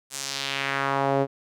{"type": "tone with band-pass filter sweep", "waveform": "sawtooth", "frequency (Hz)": 137.6, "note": "C#3", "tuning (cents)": -12, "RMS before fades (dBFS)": -26, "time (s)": [0.1, 1.27], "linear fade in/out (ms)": 50, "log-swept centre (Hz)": [8700, 460], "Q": 1.6, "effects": []}